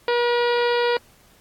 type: harmonic tone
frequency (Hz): 480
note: B4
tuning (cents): -49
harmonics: 1 / 2 / 3 / 4 / 5 / 6 / 7 / 8 / 9 / 10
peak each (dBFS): -19 / -25 / -29 / -31 / -33 / -35 / -36 / -37 / -38 / -39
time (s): 0.08-0.97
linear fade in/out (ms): 2
effects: pink hiss -55 dBFS RMS until 1.4 s + AAC 64 kbps